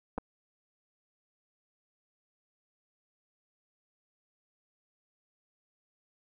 clicks, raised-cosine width 1 ms, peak -21 dBFS, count 2, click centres 0.179 / 0.183 s, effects none

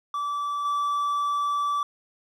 triangle tone with level steps, 1158 Hz, D6, 25 cents flat, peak -24 / -21 dBFS, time 0.14-1.83 s, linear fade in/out 2 ms, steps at 0.65 s, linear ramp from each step 2 ms, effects none

